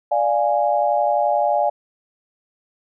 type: chord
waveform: sine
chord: D diminished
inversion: none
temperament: equal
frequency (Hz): 587.3 / 698.5 / 830.6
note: D5 / F5 / Ab5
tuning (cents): 0 / 0 / 0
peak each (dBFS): -20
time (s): 0.11-1.7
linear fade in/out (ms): 10
effects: none